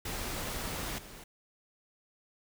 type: noise with level steps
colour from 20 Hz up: pink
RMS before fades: -37 / -49 dBFS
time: 0.05-1.24 s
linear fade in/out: 5 ms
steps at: 0.98 s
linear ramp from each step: 5 ms
effects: none